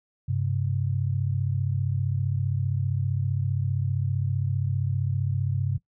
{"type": "tone pair together", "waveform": "sine", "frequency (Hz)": [98, 133.25], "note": ["G2", "C3"], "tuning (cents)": [0, 32], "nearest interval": "perfect fourth", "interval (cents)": 532, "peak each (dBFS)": -26, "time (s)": [0.28, 5.78], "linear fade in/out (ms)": 10, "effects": ["noise-tail reverb RT60 0.1 s tail -18 dB re dry"]}